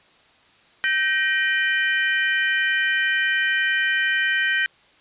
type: tone cluster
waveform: sine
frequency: 1553 / 1884 / 2399 / 3043 Hz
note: G6 / A#6 / D7 / F#7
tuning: -17 / +18 / +36 / +48 cents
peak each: -22 / -22 / -28 / -28 dBFS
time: 0.84-4.66 s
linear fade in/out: 0 ms
effects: white hiss -55 dBFS RMS until 5 s + resampled to 8000 Hz